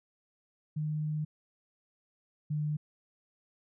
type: tone pair in turn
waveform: sine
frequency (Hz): 152.7 / 150.51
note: D#3 / D3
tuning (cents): -32 / +43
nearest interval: unison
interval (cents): 25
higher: first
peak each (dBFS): -30 / -29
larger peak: second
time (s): 0.76-1.25 / 2.5-2.77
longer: first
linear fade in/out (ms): 10
effects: none